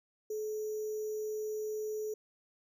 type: tone with sample-and-hold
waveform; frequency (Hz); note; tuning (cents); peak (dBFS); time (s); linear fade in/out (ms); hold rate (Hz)
sine; 428.9; A4; -44; -34; 0.3-2.14; 5; 6300
effects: none